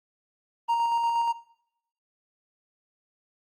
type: tone with tremolo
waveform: triangle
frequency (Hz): 932.3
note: A#5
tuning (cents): 0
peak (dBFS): -19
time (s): 0.68-1.33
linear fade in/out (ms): 20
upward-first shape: square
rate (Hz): 8.4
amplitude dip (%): 25
effects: noise-tail reverb RT60 0.7 s tail -18 dB re dry + Opus 24 kbps